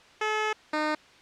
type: tone pair in turn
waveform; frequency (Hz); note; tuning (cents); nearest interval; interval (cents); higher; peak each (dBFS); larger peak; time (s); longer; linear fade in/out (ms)
10% pulse; 430 / 305.6; A4 / D#4; -40 / -31; tritone; 591; first; -17; neither; 0.21-0.53 / 0.73-0.95; first; 5
effects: white hiss -54 dBFS RMS until 1.21 s + low-pass 4000 Hz 12 dB/octave